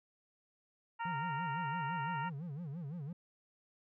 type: harmonic tone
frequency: 463 Hz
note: A#4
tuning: 12 cents flat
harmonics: 2 / 3 / 4 / 5 / 6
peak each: -37 / -44 / -47 / -55 / -51 dBFS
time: 0.99-2.3 s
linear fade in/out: 20 ms
type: tone with vibrato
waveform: triangle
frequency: 156 Hz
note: D#3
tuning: 5 cents sharp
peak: -38 dBFS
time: 1.05-3.13 s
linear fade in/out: 5 ms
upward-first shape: sine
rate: 5.9 Hz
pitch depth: 240 cents each way
effects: none